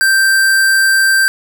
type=tone; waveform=square; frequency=1568 Hz; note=G6; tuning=in tune; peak=-9 dBFS; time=0.01-1.28 s; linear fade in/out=0 ms; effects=none